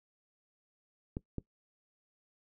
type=clicks; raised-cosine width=3 ms; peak=-23 dBFS; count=2; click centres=1.169 / 1.383 s; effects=noise-tail reverb RT60 0.1 s tail -20 dB re dry